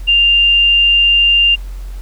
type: tone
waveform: sine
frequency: 2794 Hz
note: F7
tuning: in tune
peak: -7 dBFS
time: 0.07-1.56 s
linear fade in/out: 20 ms
effects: added 45 Hz sine -23 dBFS peak until 2.01 s + pink hiss -44 dBFS RMS until 2.01 s